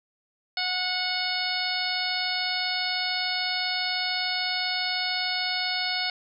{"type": "harmonic tone", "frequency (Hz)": 733, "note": "F#5", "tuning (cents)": -16, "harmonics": [1, 2, 3, 4, 5, 6, 7], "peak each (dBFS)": [-34, -34, -32, -36, -34, -30, -34], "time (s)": [0.57, 6.1], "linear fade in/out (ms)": 2, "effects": []}